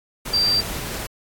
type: tone in noise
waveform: sine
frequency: 4699 Hz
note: D8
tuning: in tune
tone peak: -16 dBFS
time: 0.33-0.61 s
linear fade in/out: 10 ms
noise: pink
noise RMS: -30 dBFS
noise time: 0.25-1.07 s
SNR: +11 dB
effects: AAC 64 kbps